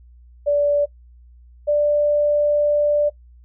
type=tone pair in turn; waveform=sine; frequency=580 / 589.1 Hz; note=D5 / D5; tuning=-22 / +5 cents; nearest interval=unison; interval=27 cents; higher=second; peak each=-14 dBFS; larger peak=neither; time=0.46-0.86 / 1.67-3.1 s; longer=second; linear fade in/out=20 ms; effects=noise-tail reverb RT60 0.1 s tail -19 dB re dry + added 60 Hz sine -44 dBFS peak until 3.44 s